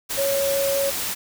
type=tone in noise; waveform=sine; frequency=554.4 Hz; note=C#5; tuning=in tune; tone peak=-20 dBFS; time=0.17-0.91 s; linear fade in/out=20 ms; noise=white; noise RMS=-27 dBFS; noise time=0.09-1.15 s; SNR=+4 dB; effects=none